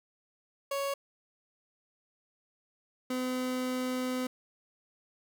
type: tone pair in turn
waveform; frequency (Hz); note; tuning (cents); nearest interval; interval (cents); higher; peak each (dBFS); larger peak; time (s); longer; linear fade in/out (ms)
30% pulse; 556 / 254.3; C#5 / C4; +5 / -49; octave + major second; 1354; first; -28 / -28; neither; 0.71-0.94 / 3.1-4.27; second; 5
effects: none